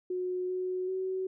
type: tone with pitch steps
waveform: sine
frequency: 364.6 / 368.2 / 376 Hz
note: F#4 / F#4 / F#4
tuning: -25 / -8 / +28 cents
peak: -30 dBFS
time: 0.1-1.27 s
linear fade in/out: 5 ms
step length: 390 ms
effects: none